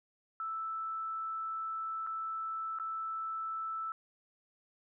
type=tone with dropouts; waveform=sine; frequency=1318.5 Hz; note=E6; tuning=in tune; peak=-35 dBFS; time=0.4-3.92 s; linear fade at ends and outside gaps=1 ms; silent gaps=2.066-2.071 / 2.787-2.798 s; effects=none